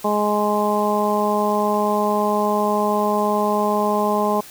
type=harmonic tone; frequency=208.7 Hz; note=G#3; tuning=9 cents sharp; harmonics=1 / 2 / 3 / 4 / 5; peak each=-23 / -23 / -23 / -23 / -23 dBFS; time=0.04-4.41 s; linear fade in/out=10 ms; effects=white hiss -41 dBFS RMS until 4.5 s